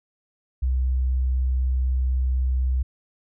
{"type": "tone", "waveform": "sine", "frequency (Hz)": 64, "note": "C2", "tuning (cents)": -38, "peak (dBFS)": -19, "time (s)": [0.62, 2.83], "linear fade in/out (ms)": 10, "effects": []}